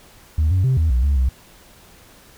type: tone with pitch steps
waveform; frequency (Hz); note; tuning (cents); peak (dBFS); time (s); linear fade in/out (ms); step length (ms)
sine; 77.7 / 92.8 / 130.8 / 79.8 / 61 / 70.4 / 64.5; D#2 / F#2 / C3 / D#2 / B1 / C#2 / C2; -2 / +6 / 0 / +44 / -21 / +27 / -24; -12; 0.38-1.29; 5; 130
effects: tanh soft clip ceiling -12 dBFS + pink hiss -48 dBFS RMS until 2.37 s